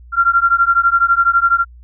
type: beating tone pair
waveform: sine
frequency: 1373 / 1385 Hz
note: F6 / F6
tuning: -30 / -15 cents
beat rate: 12 Hz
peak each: -13 dBFS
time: 0.12-1.65 s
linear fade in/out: 50 ms
effects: added 60 Hz sine -37 dBFS peak until 1.83 s